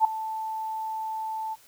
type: tone with ADSR envelope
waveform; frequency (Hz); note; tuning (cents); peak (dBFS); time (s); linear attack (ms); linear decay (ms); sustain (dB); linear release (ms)
sine; 880; A5; 0; -13; 0-1.56; 47; 5; -16; 32
effects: white hiss -56 dBFS RMS until 1.67 s